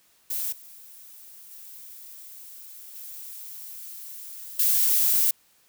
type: noise with level steps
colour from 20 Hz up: violet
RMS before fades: -29 / -47 / -44 / -40 / -21 dBFS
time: 0.3-5.31 s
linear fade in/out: 5 ms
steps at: 0.52 / 1.51 / 2.95 / 4.59 s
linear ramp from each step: 5 ms
effects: white hiss -62 dBFS RMS until 5.68 s